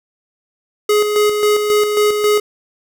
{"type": "tone with tremolo", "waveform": "square", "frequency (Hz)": 419.3, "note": "G#4", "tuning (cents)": 17, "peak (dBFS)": -11, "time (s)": [0.89, 2.4], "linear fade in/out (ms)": 5, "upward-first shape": "square", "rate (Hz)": 3.7, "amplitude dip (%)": 45, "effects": []}